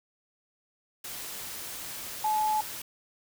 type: tone in noise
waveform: sine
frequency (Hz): 858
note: A5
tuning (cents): -44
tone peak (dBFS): -24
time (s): 2.24-2.61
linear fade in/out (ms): 5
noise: white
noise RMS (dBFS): -39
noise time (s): 1.04-2.82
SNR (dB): +12
effects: none